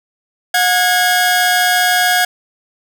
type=tone pair together; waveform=sawtooth; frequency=724 / 1649 Hz; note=F#5 / G#6; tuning=-38 / -13 cents; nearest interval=octave + major second; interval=1425 cents; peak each=-10 dBFS; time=0.54-2.25 s; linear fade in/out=5 ms; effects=none